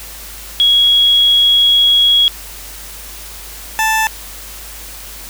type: tone pair in turn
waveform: sine / 20% pulse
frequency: 3322 / 879.9 Hz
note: G#7 / A5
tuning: 0 / 0 cents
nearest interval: octave + major seventh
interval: 2300 cents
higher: first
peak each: -7 dBFS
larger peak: neither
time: 0.6-2.28 / 3.79-4.07 s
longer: first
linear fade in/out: 0 ms
effects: added 50 Hz sine -35 dBFS peak until 5.29 s + white hiss -32 dBFS RMS until 5.29 s